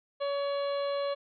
harmonic tone with a mistuned harmonic, 564 Hz, C#5, 30 cents sharp, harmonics 1 / 2 / 3 / 4 / 5 / 6 / 7, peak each -29 / -38 / -48 / -50 / -49 / -47 / -46 dBFS, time 0.2-1.15 s, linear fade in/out 20 ms, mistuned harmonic 7, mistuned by +59 cents, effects none

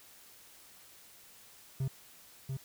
triangle tone with echo, 133.3 Hz, C3, 33 cents sharp, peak -28 dBFS, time 1.8-1.88 s, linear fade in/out 5 ms, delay 690 ms, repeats 1, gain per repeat -4 dB, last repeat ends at 2.57 s, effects white hiss -57 dBFS RMS until 2.64 s

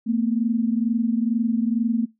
sine tone pair together, 224.7 / 246.9 Hz, A3 / B3, +37 / 0 cents, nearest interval major second, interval 163 cents, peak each -20 / -24 dBFS, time 0.06-2.06 s, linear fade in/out 20 ms, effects noise-tail reverb RT60 0.2 s tail -21 dB re dry

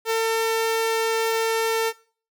sawtooth tone, 450.4 Hz, A4, 40 cents sharp, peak -16 dBFS, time 0.05-1.93 s, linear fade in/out 50 ms, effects noise-tail reverb RT60 0.4 s tail -19 dB re dry

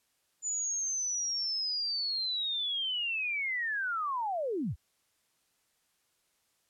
sine linear sweep, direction down, 7040 to 49.31 Hz, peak -30 dBFS, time 0.42-4.76 s, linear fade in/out 50 ms, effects white hiss -74 dBFS RMS until 6.69 s + low-pass 12000 Hz 12 dB/octave

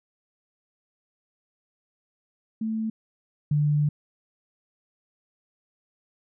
sine tone pair in turn, 220.8 / 148.01 Hz, A3 / D3, +6 / +14 cents, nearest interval perfect fifth, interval 692 cents, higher first, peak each -25 / -19 dBFS, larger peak second, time 2.61-2.9 / 3.51-3.89 s, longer second, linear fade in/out 5 ms, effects none

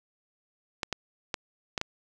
clicks, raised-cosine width 0.2 ms, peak -12 dBFS, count 5, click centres 0.832 / 0.927 / 1.342 / 1.778 / 1.814 s, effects none

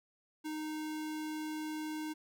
square tone, 309 Hz, D#4, 12 cents flat, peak -38 dBFS, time 0.44-2.14 s, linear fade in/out 20 ms, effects none

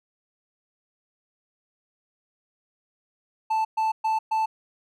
triangle tone bursts, 880 Hz, A5, in tune, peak -19 dBFS, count 4, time 3.5-4.46 s, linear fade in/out 10 ms, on 150 ms, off 120 ms, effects none

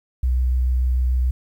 sine tone with vibrato, 62.8 Hz, B1, 30 cents sharp, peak -16 dBFS, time 0.23-1.31 s, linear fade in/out 5 ms, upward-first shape sine, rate 6.9 Hz, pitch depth 11 cents each way, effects 9-bit

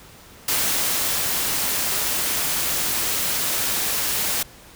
white noise with ADSR envelope, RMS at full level -21 dBFS, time 0.48-4.43 s, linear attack 4 ms, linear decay 740 ms, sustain -2 dB, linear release 6 ms, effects pink hiss -46 dBFS RMS until 4.75 s

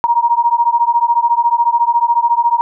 sine beating tone pair, 936 / 950 Hz, A#5 / A#5, +7 / +33 cents, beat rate 14 Hz, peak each -13 dBFS, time 0.04-2.61 s, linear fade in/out 0 ms, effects none

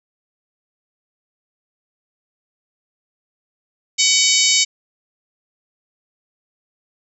harmonic tone with a mistuned harmonic, 753 Hz, F#5, 30 cents sharp, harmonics 3 / 4 / 5 / 6 / 7 / 8 / 9 / 10, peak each -21 / -21 / -21 / -21 / -21 / -21 / -21 / -21 dBFS, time 3.98-4.65 s, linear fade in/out 20 ms, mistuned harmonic 8, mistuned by -21 cents, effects none

